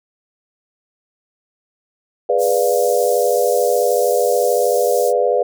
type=chord; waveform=sine; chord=G# diminished seventh; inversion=none; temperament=equal; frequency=415.3 / 493.9 / 587.3 / 698.5 Hz; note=G#4 / B4 / D5 / F5; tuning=0 / 0 / 0 / 0 cents; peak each=-20 / -16 / -19 / -21 dBFS; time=2.29-5.43 s; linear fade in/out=5 ms
type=high-pass noise; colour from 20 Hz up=pink; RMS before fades=-29 dBFS; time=2.38-5.13 s; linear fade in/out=50 ms; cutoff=5800 Hz; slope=24 dB/octave
effects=none